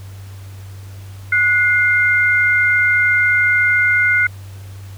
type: tone pair together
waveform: sine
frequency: 1463 / 2103 Hz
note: F#6 / C7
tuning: -20 / +8 cents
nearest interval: tritone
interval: 628 cents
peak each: -14 dBFS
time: 1.32-4.27 s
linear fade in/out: 5 ms
effects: added 97 Hz sine -31 dBFS peak until 4.97 s + pink hiss -45 dBFS RMS until 4.97 s